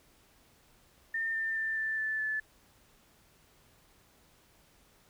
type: tone with pitch steps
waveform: sine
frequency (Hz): 1810 / 1795.4 / 1781 / 1766.6 / 1752.4 / 1738.3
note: A6 / A6 / A6 / A6 / A6 / A6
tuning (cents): +48 / +34 / +21 / +6 / -7 / -21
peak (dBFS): -30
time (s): 1.14-2.4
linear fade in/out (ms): 5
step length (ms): 210
effects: pink hiss -64 dBFS RMS until 5.09 s